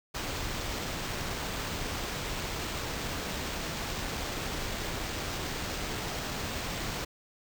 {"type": "noise with sample-and-hold", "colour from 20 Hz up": "pink", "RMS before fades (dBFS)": -35, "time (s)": [0.14, 7.05], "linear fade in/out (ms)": 10, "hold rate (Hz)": 11025, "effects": []}